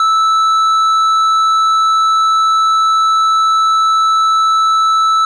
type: tone with tanh clipping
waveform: sine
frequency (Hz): 1313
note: E6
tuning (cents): -7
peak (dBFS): -10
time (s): 0-5.25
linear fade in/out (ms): 2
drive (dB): 8
effects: none